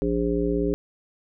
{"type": "harmonic tone", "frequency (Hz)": 58.27, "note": "A#1", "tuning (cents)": 0, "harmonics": [1, 3, 5, 7, 9], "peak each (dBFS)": [-29, -29, -26, -25, -32], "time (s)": [0.02, 0.74], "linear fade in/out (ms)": 0, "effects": []}